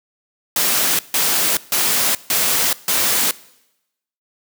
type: noise bursts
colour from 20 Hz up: white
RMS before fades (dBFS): -17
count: 5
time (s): 0.56-3.31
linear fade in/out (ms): 2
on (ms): 430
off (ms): 150
effects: noise-tail reverb RT60 0.9 s tail -21 dB re dry + high-pass 150 Hz 12 dB/octave